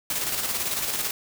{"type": "noise with tremolo", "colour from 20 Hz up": "white", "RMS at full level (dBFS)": -26, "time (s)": [0.1, 1.11], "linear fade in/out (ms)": 2, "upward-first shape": "square", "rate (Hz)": 18, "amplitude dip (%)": 40, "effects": []}